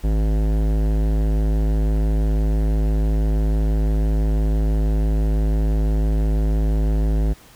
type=tone with hard clipping; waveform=sine; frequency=53 Hz; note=G#1; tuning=36 cents sharp; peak=-18 dBFS; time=0.03-7.34 s; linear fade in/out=20 ms; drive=17 dB; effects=pink hiss -48 dBFS RMS until 7.55 s